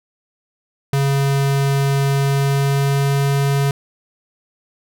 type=tone with pitch glide; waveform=square; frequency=138.59 to 139.55 Hz; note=C#3 to C#3; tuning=0 to +12 cents; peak=-15 dBFS; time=0.93-3.71 s; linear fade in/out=2 ms; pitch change=+12 cents; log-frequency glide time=2.12-3.28 s; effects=none